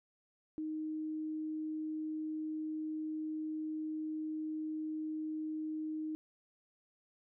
sine tone, 311.2 Hz, D#4, in tune, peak -36 dBFS, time 0.58-6.15 s, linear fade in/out 0 ms, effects none

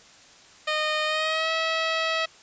10% pulse tone with pitch glide, 614 to 647.5 Hz, D#5 to E5, -23 to -31 cents, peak -15 dBFS, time 0.67-2.26 s, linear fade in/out 10 ms, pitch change +92 cents, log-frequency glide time 1.05-1.51 s, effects white hiss -51 dBFS RMS until 2.42 s + resampled to 16000 Hz

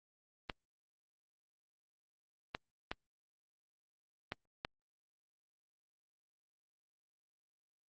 clicks, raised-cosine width 0.3 ms, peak -21 dBFS, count 5, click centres 0.498 / 2.549 / 2.915 / 4.321 / 4.649 s, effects Opus 32 kbps

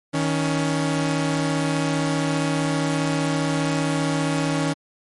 sawtooth tone pair together, 157.37 / 279.6 Hz, D#3 / C#4, +20 / +15 cents, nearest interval minor seventh, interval 995 cents, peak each -19 dBFS, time 0.13-4.74 s, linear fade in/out 20 ms, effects MP3 48 kbps

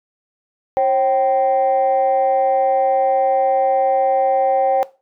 sine tone pair together, 539 / 775.4 Hz, C#5 / G5, -49 / -19 cents, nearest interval tritone, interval 630 cents, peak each -14 dBFS, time 0.77-4.83 s, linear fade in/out 0 ms, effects noise-tail reverb RT60 0.3 s tail -19 dB re dry + tanh soft clip ceiling -8 dBFS

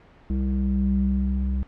square tone with low-pass filter sweep, 65.5 Hz, C2, 2 cents sharp, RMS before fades -23 dBFS, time 0.3-1.63 s, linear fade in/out 0 ms, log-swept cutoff 260 to 150 Hz, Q 4.5, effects pink hiss -52 dBFS RMS until 1.67 s + low-pass 2000 Hz 12 dB/octave

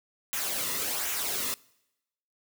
white noise with flanger, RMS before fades -31 dBFS, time 0.33-1.54 s, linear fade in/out 0 ms, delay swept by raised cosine 0.21 to 1.31 ms, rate 1.3 Hz, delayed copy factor -0.55, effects noise-tail reverb RT60 0.9 s tail -24 dB re dry

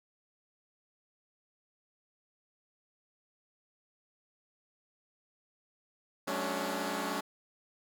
10% pulse chord, D major seventh, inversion first, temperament equal with one note detuned, 185 / 214.4 / 277.2 / 293.7 Hz, F#3 / A3 / C#4 / D4, 0 / -45 / 0 / 0 cents, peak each -31 / -30 / -29 / -31 dBFS, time 6.27-7.21 s, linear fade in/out 10 ms, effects none

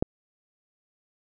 click, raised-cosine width 2 ms, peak -9 dBFS, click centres 0.025 s, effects none

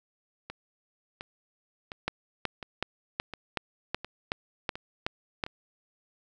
two click trains, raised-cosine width 0.3 ms, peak -12 / -22 dBFS, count 10 / 8, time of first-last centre 2.08-5.438 / 0.5-5.465 s, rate 2.68 / 1.41 Hz, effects none

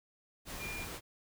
sine tone in noise, 2402 Hz, D7, 38 cents sharp, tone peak -41 dBFS, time 0.58-0.87 s, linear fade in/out 50 ms, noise pink, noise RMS -43 dBFS, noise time 0.45-1.01 s, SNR -1 dB, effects none

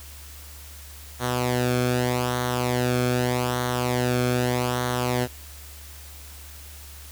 sawtooth tone with flanger, 124.1 Hz, B2, 9 cents sharp, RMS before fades -24 dBFS, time 1.19-5.28 s, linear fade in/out 50 ms, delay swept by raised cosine 0.39 to 1.05 ms, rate 0.82 Hz, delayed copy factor -0.65, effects added 72 Hz sine -42 dBFS peak until 7.11 s + white hiss -45 dBFS RMS until 7.11 s

